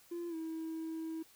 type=tone with pitch glide; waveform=triangle; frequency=343.8 to 322.6 Hz; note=F4 to E4; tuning=-27 to -37 cents; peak=-35 dBFS; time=0.11-1.23 s; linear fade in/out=10 ms; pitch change=-110 cents; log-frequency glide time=0.29-0.35 s; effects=tanh soft clip ceiling -33 dBFS + white hiss -63 dBFS RMS until 1.35 s